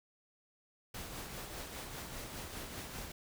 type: noise with tremolo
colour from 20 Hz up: pink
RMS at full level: -43 dBFS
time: 0.94-3.12 s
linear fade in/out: 5 ms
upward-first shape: triangle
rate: 5 Hz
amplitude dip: 45%
effects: none